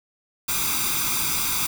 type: noise with comb filter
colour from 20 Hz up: white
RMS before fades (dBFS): -24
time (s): 0.48-1.67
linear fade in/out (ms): 10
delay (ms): 0.83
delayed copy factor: +0.9
effects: none